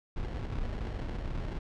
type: noise with sample-and-hold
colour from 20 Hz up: brown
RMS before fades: -35 dBFS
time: 0.16-1.59 s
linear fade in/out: 5 ms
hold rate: 1225 Hz
effects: low-pass 4000 Hz 12 dB/octave